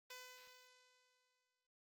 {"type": "tone with exponential decay", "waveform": "5% pulse", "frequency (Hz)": 503, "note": "B4", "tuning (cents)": 32, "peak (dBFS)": -39, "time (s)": [0.1, 1.67], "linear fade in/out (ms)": 5, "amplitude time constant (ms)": 340, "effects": ["noise-tail reverb RT60 0.2 s tail -19 dB re dry", "Opus 24 kbps"]}